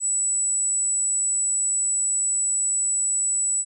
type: tone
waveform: sine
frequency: 7902 Hz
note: B8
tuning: in tune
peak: -20 dBFS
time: 0-3.65 s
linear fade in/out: 50 ms
effects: none